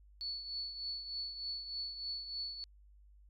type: tone with tremolo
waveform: sine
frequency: 4435 Hz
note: C#8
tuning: in tune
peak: -36 dBFS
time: 0.21-2.64 s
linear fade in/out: 0 ms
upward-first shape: triangle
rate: 3.3 Hz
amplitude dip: 65%
effects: added 50 Hz sine -58 dBFS peak until 3.29 s